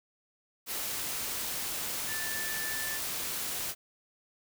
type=tone in noise; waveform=sine; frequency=1760 Hz; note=A6; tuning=in tune; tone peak=-37 dBFS; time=2.06-3 s; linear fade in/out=50 ms; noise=white; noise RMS=-35 dBFS; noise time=0.66-3.75 s; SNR=-5 dB; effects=none